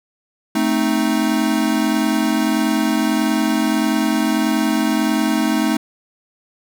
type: chord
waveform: square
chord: A diminished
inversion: none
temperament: equal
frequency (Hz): 220 / 261.6 / 311.1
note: A3 / C4 / Eb4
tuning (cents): 0 / 0 / 0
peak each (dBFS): -20 / -22 / -20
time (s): 0.55-5.77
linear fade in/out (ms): 5
effects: none